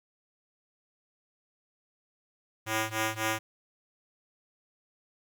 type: ring-modulated tone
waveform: 5% pulse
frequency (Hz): 220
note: A3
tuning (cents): 0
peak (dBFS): -15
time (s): 2.66-3.39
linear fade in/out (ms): 10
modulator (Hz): 112
effects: none